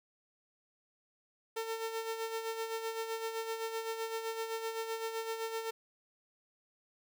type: tone with tremolo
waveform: sawtooth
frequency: 450 Hz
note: A4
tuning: 39 cents sharp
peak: -30 dBFS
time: 1.56-5.71 s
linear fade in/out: 10 ms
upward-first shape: sine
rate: 7.8 Hz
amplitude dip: 55%
effects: 12-bit